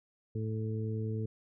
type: harmonic tone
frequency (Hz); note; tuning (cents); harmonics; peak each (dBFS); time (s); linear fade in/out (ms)
109.7; A2; -5; 1 / 2 / 3 / 4; -33 / -40 / -45 / -41; 0.35-1.26; 5
effects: none